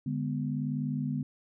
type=chord; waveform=sine; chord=G# diminished; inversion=second; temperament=equal with one note detuned; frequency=146.83 / 205.9 / 246.9 Hz; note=D3 / G#3 / B3; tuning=0 / -15 / 0 cents; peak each=-32 / -36 / -33 dBFS; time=0.06-1.23 s; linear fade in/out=5 ms; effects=none